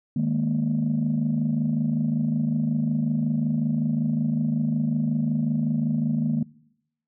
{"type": "chord", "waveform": "sine", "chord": "D# suspended fourth", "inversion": "none", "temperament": "equal with one note detuned", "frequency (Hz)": [153.6, 207.7, 233.1], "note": ["D#3", "G#3", "A#3"], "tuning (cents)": [-22, 0, 0], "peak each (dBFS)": [-24, -27, -23], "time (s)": [0.16, 6.43], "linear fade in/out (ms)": 5, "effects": ["noise-tail reverb RT60 0.8 s tail -23 dB re dry", "tanh soft clip ceiling -15 dBFS"]}